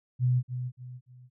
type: tone with echo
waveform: sine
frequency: 125.2 Hz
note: B2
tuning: 24 cents sharp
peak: -21 dBFS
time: 0.19-0.43 s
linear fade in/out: 50 ms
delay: 290 ms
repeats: 3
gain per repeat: -9 dB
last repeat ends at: 1.3 s
effects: none